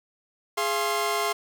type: tone cluster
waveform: sawtooth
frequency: 415.7 / 686 / 1061 Hz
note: G#4 / F5 / C6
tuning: +2 / -31 / +24 cents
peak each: -25 / -25 / -24 dBFS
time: 0.57-1.33 s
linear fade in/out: 10 ms
effects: none